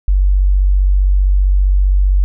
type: tone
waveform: sine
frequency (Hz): 47.64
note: G1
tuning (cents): -49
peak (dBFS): -8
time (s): 0.08-2.24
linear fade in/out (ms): 0
effects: none